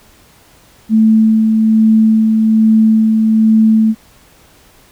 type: tone with tremolo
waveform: sine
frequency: 220 Hz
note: A3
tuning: in tune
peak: -5 dBFS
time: 0.89-3.95 s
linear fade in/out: 50 ms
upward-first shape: sine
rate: 1.2 Hz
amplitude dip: 30%
effects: pink hiss -46 dBFS RMS until 4.91 s